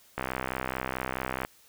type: click train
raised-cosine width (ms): 0.5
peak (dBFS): -15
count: 83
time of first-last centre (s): 0.18-1.449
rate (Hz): 64.6
effects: white hiss -59 dBFS RMS until 1.68 s